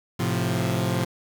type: chord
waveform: sawtooth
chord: F major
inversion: first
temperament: equal with one note detuned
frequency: 109.18 / 130.81 / 174.61 Hz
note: A2 / C3 / F3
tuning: -13 / 0 / 0 cents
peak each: -23 dBFS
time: 0.19-1.05 s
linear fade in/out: 10 ms
effects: 7-bit